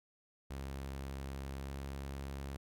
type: tone with pitch glide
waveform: sawtooth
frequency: 67.9 to 68.61 Hz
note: C#2 to C#2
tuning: -35 to -17 cents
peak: -37 dBFS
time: 0.5-2.57 s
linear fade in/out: 10 ms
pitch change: +18 cents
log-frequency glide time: 1.61-1.71 s
effects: none